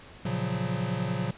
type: chord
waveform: square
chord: Gb major seventh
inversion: first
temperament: equal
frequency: 116.54 / 138.59 / 174.61 / 185 Hz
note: Bb2 / Db3 / F3 / Gb3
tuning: 0 / 0 / 0 / 0 cents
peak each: -34 dBFS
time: 0.25-1.31 s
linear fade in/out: 5 ms
effects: pink hiss -49 dBFS RMS until 1.37 s + resampled to 8000 Hz